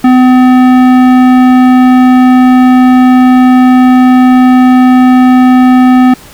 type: tone with tanh clipping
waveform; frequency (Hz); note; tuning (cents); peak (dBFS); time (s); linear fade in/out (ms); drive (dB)
sine; 253.8; B3; +47; -3; 0.04-6.14; 5; 16
effects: pink hiss -33 dBFS RMS until 6.33 s